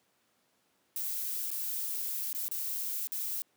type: noise with dropouts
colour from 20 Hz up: violet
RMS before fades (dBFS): -35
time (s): 0.96-3.42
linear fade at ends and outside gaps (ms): 0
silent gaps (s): 1.504-1.515 / 2.329-2.348 / 2.482-2.514 / 3.071-3.12
effects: pink hiss -72 dBFS RMS until 3.56 s + high-pass 200 Hz 12 dB/octave